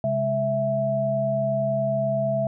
sine tone cluster, 133.4 / 204.3 / 659 Hz, C3 / G#3 / E5, +34 / -28 / -1 cents, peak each -28 / -30 / -22 dBFS, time 0.04-2.47 s, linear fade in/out 2 ms, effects none

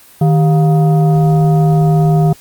sine tone with frequency modulation, 155.5 Hz, D#3, 1 cent flat, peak -7 dBFS, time 0.21-2.33 s, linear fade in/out 5 ms, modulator 549 Hz, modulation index 0.56, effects white hiss -42 dBFS RMS until 2.4 s + Opus 32 kbps

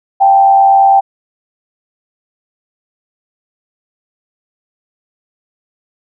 sine tone with frequency modulation, 784 Hz, G5, in tune, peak -4 dBFS, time 0.2-1.01 s, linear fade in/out 20 ms, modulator 89 Hz, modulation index 0.47, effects none

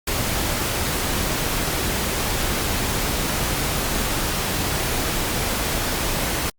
pink noise, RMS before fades -23 dBFS, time 0.07-6.5 s, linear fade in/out 5 ms, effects Opus 48 kbps

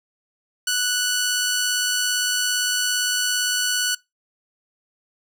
10% pulse tone with amplitude modulation, 1480 Hz, F#6, in tune, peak -10 dBFS, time 0.67-3.95 s, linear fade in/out 5 ms, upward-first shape sine, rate 97.6 Hz, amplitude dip 25%, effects noise-tail reverb RT60 0.2 s tail -22 dB re dry

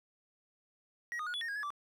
triangle tone with pitch steps, 1902 / 1233 / 1449 / 3414 / 1843 / 1636 / 1699 / 1165 Hz, A#6 / D#6 / F#6 / G#7 / A#6 / G#6 / G#6 / D6, +34 / -16 / -37 / +47 / -20 / -26 / +39 / -14 cents, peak -34 dBFS, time 1.12-1.704 s, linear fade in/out 0 ms, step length 73 ms, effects none

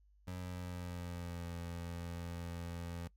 25% pulse tone with pitch glide, 90.4 to 85.67 Hz, F#2 to F2, -40 to -33 cents, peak -38 dBFS, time 0.27-3.08 s, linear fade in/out 10 ms, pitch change -93 cents, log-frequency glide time 0.4-1.52 s, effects noise-tail reverb RT60 0.1 s tail -21 dB re dry + added 50 Hz sine -64 dBFS peak until 3.16 s

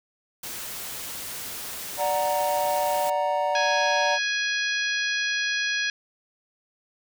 white noise, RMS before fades -35 dBFS, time 0.43-3.1 s, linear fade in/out 5 ms
triangle chord, D augmented, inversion none, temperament equal, 587.3 / 740 / 932.3 Hz, D5 / F#5 / A#5, 0 / 0 / 0 cents, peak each -24 / -25 / -25 dBFS, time 1.97-4.19 s, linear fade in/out 50 ms
harmonic tone, 830.6 Hz, G#5, in tune, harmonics 2 / 3 / 4 / 5 / 6 / 7, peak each -26 / -30 / -32 / -34 / -36 / -37 dBFS, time 3.55-5.9 s, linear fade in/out 2 ms
effects none

